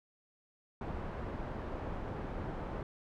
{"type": "low-pass noise", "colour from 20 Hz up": "pink", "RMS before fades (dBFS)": -40, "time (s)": [0.81, 2.83], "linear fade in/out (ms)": 2, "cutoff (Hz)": 1100, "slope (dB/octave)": 12, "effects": []}